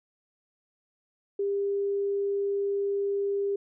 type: tone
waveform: sine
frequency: 400 Hz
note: G4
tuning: 35 cents sharp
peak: -25 dBFS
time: 1.39-3.56 s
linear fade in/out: 5 ms
effects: none